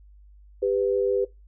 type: tone pair together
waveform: sine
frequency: 396.8 / 497.2 Hz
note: G4 / B4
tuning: +21 / +12 cents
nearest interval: major third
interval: 391 cents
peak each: -23 dBFS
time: 0.62-1.25 s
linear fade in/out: 10 ms
effects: noise-tail reverb RT60 0.2 s tail -20 dB re dry + added 50 Hz sine -48 dBFS peak until 1.47 s